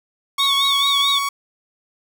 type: tone with pitch glide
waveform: sawtooth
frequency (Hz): 1108.7 to 1119.6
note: C#6 to C#6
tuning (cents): 0 to +17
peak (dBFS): -16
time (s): 0.38-1.29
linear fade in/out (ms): 5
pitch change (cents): +17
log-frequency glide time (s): 0.65-0.87
type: tone with vibrato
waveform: sine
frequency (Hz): 3562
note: A7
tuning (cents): +21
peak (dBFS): -16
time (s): 0.39-1.19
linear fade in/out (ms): 10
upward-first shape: sine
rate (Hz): 4.6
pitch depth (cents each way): 120
effects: none